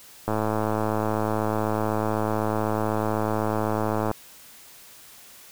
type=click train; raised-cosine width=1 ms; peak=-11 dBFS; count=415; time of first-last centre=0.28-4.113 s; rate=108 Hz; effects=white hiss -48 dBFS RMS until 5.51 s